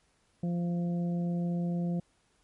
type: harmonic tone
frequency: 173.4 Hz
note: F3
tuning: 12 cents flat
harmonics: 1 / 2 / 3 / 4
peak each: -28 / -42 / -43 / -47 dBFS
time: 0.43-2 s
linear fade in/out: 5 ms
effects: pink hiss -70 dBFS RMS until 2.43 s + MP3 48 kbps